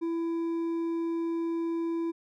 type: tone with hard clipping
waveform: triangle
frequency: 333.1 Hz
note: E4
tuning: 18 cents sharp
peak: -29 dBFS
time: 0.01-2.12 s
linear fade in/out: 20 ms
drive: 7 dB
effects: none